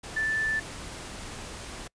sine tone in noise, 1760 Hz, A6, in tune, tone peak -25 dBFS, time 0.16-0.6 s, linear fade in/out 10 ms, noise pink, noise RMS -40 dBFS, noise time 0.03-1.88 s, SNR +12 dB, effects noise-tail reverb RT60 0.1 s tail -25 dB re dry + resampled to 22050 Hz

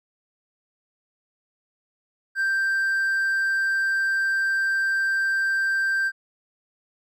triangle tone with hard clipping, 1572 Hz, G6, 4 cents sharp, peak -21 dBFS, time 2.35-6.12 s, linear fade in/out 50 ms, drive 5 dB, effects none

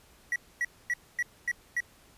triangle tone bursts, 1934 Hz, B6, 37 cents flat, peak -24 dBFS, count 6, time 0.32-1.804 s, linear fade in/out 2 ms, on 39 ms, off 250 ms, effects pink hiss -59 dBFS RMS until 2.17 s + resampled to 32000 Hz

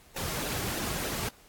pink noise with flanger, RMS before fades -33 dBFS, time 0.16-1.29 s, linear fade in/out 5 ms, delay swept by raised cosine 0.89 to 4.09 ms, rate 3.3 Hz, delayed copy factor -0.55, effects pink hiss -57 dBFS RMS until 1.48 s + AAC 64 kbps

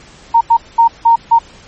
sine tone bursts at uneven times, 924 Hz, A#5, 16 cents flat, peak -4 dBFS, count 5, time 0.34-0.41 / 0.5-0.57 / 0.78-0.88 / 1.05-1.16 / 1.31-1.39 s, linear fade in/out 10 ms, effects pink hiss -40 dBFS RMS until 1.67 s + MP3 32 kbps

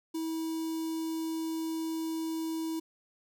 square tone with notch filter, 322.8 Hz, E4, 36 cents flat, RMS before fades -34 dBFS, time 0.14-2.8 s, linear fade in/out 10 ms, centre 1800 Hz, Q 0.51, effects none

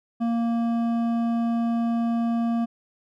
sine tone with hard clipping, 232.4 Hz, A#3, 5 cents flat, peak -23 dBFS, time 0.2-2.66 s, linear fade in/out 20 ms, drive 9 dB, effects none

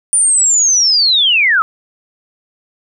sine linear sweep, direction down, 9397 to 1240 Hz, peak -8 dBFS, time 0.13-1.62 s, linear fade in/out 0 ms, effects none

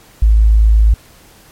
sine tone, 54 Hz, A1, 32 cents flat, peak -5 dBFS, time 0.22-0.94 s, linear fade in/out 5 ms, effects pink hiss -44 dBFS RMS until 1.51 s + MP3 64 kbps

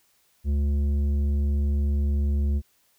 sine tone with tanh clipping, 71.6 Hz, D2, 43 cents flat, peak -22 dBFS, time 0.44-2.62 s, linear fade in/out 50 ms, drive 9 dB, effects white hiss -65 dBFS RMS until 2.98 s

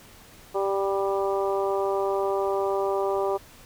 harmonic tone with a mistuned harmonic, 196 Hz, G3, in tune, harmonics 2 / 3 / 4 / 5 / 6, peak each -25 / -29 / -31 / -33 / -35 dBFS, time 0.54-3.38 s, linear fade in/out 20 ms, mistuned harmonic 6, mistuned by +19 cents, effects pink hiss -50 dBFS RMS until 3.65 s

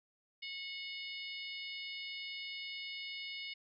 harmonic tone with a mistuned harmonic, 729 Hz, F#5, 26 cents flat, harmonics 3 / 4 / 5 / 6 / 7, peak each -45 / -47 / -49 / -51 / -52 dBFS, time 0.42-3.54 s, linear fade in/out 10 ms, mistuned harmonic 7, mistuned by -17 cents, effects none

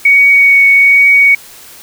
sine tone with vibrato, 2236 Hz, C#7, 14 cents sharp, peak -3 dBFS, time 0.05-1.35 s, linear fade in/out 5 ms, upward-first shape triangle, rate 1.2 Hz, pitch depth 10 cents each way, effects white hiss -35 dBFS RMS until 1.82 s

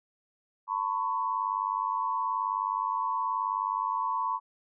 sine tone cluster, 905 / 1004 / 1104 Hz, A5 / B5 / C#6, +48 / +28 / -7 cents, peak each -33 / -30 / -32 dBFS, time 0.67-4.4 s, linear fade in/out 50 ms, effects none

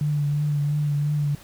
sine tone with vibrato, 146.83 Hz, D3, in tune, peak -20 dBFS, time 0.01-1.35 s, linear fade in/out 2 ms, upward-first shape triangle, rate 2.9 Hz, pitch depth 33 cents each way, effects pink hiss -48 dBFS RMS until 1.43 s

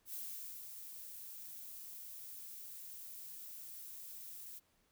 violet noise with ADSR envelope, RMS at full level -44 dBFS, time 0.05-4.6 s, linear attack 87 ms, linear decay 480 ms, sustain -6 dB, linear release 26 ms, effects pink hiss -75 dBFS RMS until 4.91 s

